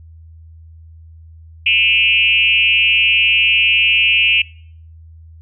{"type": "tone with frequency modulation", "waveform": "sine", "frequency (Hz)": 2637, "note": "E7", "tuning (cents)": 0, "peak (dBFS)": -10, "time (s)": [1.66, 4.42], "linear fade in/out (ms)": 5, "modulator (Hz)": 214, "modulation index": 1.3, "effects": ["noise-tail reverb RT60 0.6 s tail -24 dB re dry", "added 81 Hz sine -37 dBFS peak until 5.41 s"]}